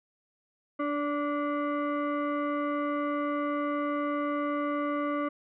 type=tone with frequency modulation; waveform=sine; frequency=292.5 Hz; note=D4; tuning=7 cents flat; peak=-27 dBFS; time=0.79-5.29 s; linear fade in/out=10 ms; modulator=872 Hz; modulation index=1.2; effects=none